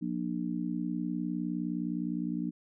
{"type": "harmonic tone", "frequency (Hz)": 59.7, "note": "A#1", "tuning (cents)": 42, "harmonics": [3, 4, 5], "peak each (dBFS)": [-35, -35, -35], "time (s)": [0.01, 2.51], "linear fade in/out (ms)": 20, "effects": []}